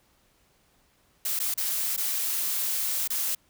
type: noise with dropouts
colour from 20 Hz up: blue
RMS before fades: -28 dBFS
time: 1.25-3.35 s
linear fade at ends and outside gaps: 5 ms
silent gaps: 1.392-1.399 / 1.541-1.576 / 1.965-1.976 / 3.077-3.102 s
effects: pink hiss -65 dBFS RMS until 3.49 s